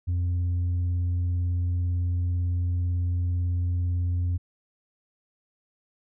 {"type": "tone", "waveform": "sine", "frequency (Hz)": 88.2, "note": "F2", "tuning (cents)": 18, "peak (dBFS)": -20, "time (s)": [0.07, 4.38], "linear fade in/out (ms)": 20, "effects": ["tanh soft clip ceiling -22 dBFS"]}